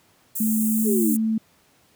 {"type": "high-pass noise", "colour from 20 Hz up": "white", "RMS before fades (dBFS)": -28, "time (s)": [0.35, 1.17], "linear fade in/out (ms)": 10, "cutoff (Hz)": 7400, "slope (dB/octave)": 48}
{"type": "tone with pitch glide", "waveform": "sine", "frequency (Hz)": [218.4, 221.1], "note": ["A3", "A3"], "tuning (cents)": [-13, 9], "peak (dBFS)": -19, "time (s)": [0.4, 1.38], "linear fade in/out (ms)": 5, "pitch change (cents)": 22, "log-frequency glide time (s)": [0.64, 1.11]}
{"type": "linear sweep", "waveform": "sine", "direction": "down", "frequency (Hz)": [440, 267.1], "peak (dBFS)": -21, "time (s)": [0.84, 1.17], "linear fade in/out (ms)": 50}
{"effects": ["pink hiss -59 dBFS RMS until 1.95 s", "high-pass 100 Hz 12 dB/octave"]}